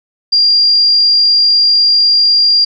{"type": "tone", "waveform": "sine", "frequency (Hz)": 4784, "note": "D8", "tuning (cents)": 31, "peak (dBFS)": -6, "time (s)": [0.32, 2.65], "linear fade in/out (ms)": 10, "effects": []}